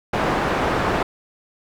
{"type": "low-pass noise", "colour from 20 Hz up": "white", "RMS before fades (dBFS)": -21, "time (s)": [0.13, 1.03], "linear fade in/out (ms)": 5, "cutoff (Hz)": 1100, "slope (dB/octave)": 12, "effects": []}